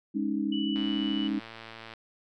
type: chord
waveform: sine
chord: Ab suspended fourth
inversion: none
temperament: equal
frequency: 207.7 / 277.2 / 311.1 Hz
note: Ab3 / Db4 / Eb4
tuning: 0 / 0 / 0 cents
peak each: -31 dBFS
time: 0.14-1.4 s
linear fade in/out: 20 ms
type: tone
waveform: sine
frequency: 2960 Hz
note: F#7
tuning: in tune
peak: -35 dBFS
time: 0.52-1.28 s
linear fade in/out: 5 ms
type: click train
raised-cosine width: 0.3 ms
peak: -27 dBFS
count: 134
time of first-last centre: 0.76-1.937 s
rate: 113 Hz
effects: none